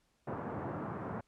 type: band-pass noise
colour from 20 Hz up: pink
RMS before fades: -40 dBFS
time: 0.27-1.21 s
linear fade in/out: 5 ms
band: 100 to 1300 Hz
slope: 24 dB/octave
effects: pink hiss -75 dBFS RMS until 1.27 s + low-pass 10000 Hz 12 dB/octave